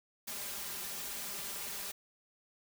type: noise with comb filter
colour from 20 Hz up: white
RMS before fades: -41 dBFS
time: 0.27-1.92 s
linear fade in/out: 10 ms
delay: 5 ms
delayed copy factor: +0.95
effects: none